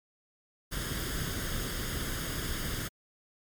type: noise with comb filter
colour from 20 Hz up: pink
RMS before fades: -34 dBFS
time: 0.71-2.89 s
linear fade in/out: 20 ms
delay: 0.6 ms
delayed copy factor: +0.65
effects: MP3 96 kbps